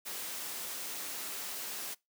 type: noise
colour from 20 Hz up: white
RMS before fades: -40 dBFS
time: 0.05-1.95 s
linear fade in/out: 20 ms
effects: noise-tail reverb RT60 0.2 s tail -23 dB re dry + high-pass 200 Hz 12 dB/octave